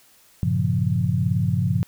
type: chord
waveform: sine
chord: G half-diminished seventh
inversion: none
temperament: equal with one note detuned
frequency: 98 / 116 / 138.59 / 174.61 Hz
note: G2 / Bb2 / Db3 / F3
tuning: 0 / -8 / 0 / 0 cents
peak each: -24 dBFS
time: 0.43-1.83 s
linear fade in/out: 0 ms
effects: white hiss -55 dBFS RMS until 1.87 s